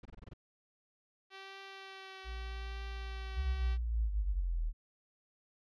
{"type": "noise bursts", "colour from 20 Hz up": "brown", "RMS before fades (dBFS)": -48, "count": 7, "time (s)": [0.03, 0.336], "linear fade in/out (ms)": 5, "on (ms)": 24, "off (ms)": 23}
{"type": "tone with vibrato", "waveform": "5% pulse", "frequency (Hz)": 385.6, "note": "G4", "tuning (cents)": -28, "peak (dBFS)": -35, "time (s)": [1.3, 3.78], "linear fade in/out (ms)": 50, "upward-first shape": "triangle", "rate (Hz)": 0.81, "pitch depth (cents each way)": 20}
{"type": "tone", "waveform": "sine", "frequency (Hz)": 58, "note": "A#1", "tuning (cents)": -8, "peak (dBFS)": -39, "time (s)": [2.24, 4.44], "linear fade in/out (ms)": 50}
{"type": "linear sweep", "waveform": "sine", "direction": "down", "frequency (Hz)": [69.1, 38], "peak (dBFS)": -31, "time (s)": [3.35, 4.73], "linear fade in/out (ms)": 50}
{"effects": ["low-pass 4000 Hz 12 dB/octave"]}